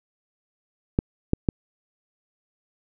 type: clicks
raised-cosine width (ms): 3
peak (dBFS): -6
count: 3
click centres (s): 0.989 / 1.334 / 1.488
effects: none